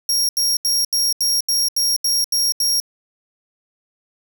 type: tone bursts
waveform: sawtooth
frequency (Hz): 5588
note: F8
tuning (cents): 0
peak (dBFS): -13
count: 10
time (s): 0.09-2.801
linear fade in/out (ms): 2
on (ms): 200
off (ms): 79
effects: none